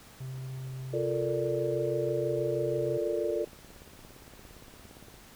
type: tone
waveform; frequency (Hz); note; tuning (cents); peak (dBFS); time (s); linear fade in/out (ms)
triangle; 130.81; C3; 0; -34; 0.2-2.98; 10
type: chord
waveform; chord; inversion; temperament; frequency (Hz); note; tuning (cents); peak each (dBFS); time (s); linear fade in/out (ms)
sine; Bb major seventh; second; equal; 349.2 / 440 / 466.2 / 587.3; F4 / A4 / Bb4 / D5; 0 / 0 / 0 / 0; -33 / -32 / -35 / -33; 0.93-3.45; 10
type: click train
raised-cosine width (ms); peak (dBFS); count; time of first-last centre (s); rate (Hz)
2; -38; 44; 2.67-5.141; 17.4
effects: pink hiss -53 dBFS RMS until 5.35 s